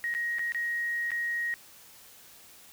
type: tone with dropouts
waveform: sine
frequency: 1884 Hz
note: A#6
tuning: 18 cents sharp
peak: -28 dBFS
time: 0.04-1.54 s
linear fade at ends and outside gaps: 0 ms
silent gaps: 0.14-0.149 / 0.385-0.393 / 0.521-0.547 / 1.106-1.117 s
effects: white hiss -53 dBFS RMS until 2.72 s